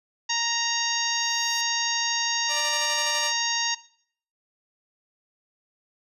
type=harmonic tone; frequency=932.3 Hz; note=A#5; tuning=in tune; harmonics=1 / 2 / 3 / 4 / 5 / 6 / 7; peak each=-31 / -31 / -31 / -31 / -31 / -31 / -31 dBFS; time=0.29-3.75 s; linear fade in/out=10 ms
type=noise with exponential growth; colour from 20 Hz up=blue; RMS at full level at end=-41 dBFS; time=0.59-1.61 s; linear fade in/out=1 ms; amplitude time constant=220 ms
type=tone with tremolo; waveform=10% pulse; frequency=591 Hz; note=D5; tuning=11 cents sharp; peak=-21 dBFS; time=2.48-3.33 s; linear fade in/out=50 ms; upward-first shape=square; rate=12 Hz; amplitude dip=35%
effects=noise-tail reverb RT60 0.6 s tail -19 dB re dry + resampled to 32000 Hz